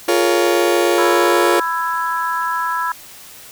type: chord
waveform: 35% pulse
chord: Bb minor seventh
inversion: second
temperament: just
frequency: 349.6 / 419.5 / 466.2 / 559.4 Hz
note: F4 / Ab4 / Bb4 / Db5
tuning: +2 / +17 / 0 / +16 cents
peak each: -14 / -19 / -19 / -18 dBFS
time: 0.08-1.6 s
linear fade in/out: 5 ms
type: harmonic tone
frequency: 331.5 Hz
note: E4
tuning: 10 cents sharp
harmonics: 3 / 4 / 5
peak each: -20 / -22 / -24 dBFS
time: 0.98-2.92 s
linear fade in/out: 2 ms
effects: white hiss -39 dBFS RMS until 3.51 s